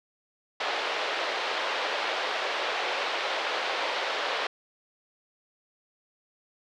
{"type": "band-pass noise", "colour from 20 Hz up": "pink", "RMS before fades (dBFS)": -30, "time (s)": [0.6, 4.47], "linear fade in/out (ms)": 5, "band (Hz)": [480, 4100], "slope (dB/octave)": 24, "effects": []}